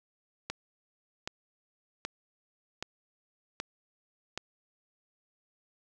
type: click train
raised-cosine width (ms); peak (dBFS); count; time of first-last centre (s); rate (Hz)
0.2; -17; 6; 0.5-4.376; 1.29
effects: none